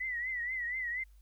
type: tone with vibrato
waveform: sine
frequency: 1975.5 Hz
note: B6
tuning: in tune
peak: -33 dBFS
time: 0-1.04 s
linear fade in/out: 10 ms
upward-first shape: triangle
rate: 4.2 Hz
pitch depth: 110 cents each way
effects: added 50 Hz sine -55 dBFS peak until 1.21 s + white hiss -74 dBFS RMS until 1.21 s